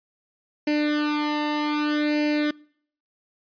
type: tone with flanger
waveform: sawtooth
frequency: 298.5 Hz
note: D4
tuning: 28 cents sharp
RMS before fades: -23 dBFS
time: 0.67-2.51 s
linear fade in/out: 5 ms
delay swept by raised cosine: 0.42 to 1.06 ms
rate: 0.64 Hz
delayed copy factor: +0.9
effects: noise-tail reverb RT60 0.6 s tail -25 dB re dry + resampled to 11025 Hz